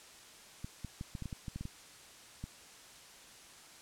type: clicks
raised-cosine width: 5 ms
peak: -28 dBFS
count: 12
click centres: 0.645 / 0.847 / 1.011 / 1.152 / 1.223 / 1.257 / 1.328 / 1.482 / 1.56 / 1.61 / 1.654 / 2.44 s
effects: white hiss -55 dBFS RMS until 3.81 s + low-pass 9000 Hz 12 dB/octave